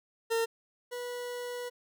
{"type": "tone pair in turn", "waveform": "40% pulse", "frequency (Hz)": [456.6, 488.7], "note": ["A#4", "B4"], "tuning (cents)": [-36, -18], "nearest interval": "minor second", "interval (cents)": 118, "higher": "second", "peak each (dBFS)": [-26, -35], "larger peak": "first", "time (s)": [[0.3, 0.46], [0.91, 1.7]], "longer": "second", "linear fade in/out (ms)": 20, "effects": []}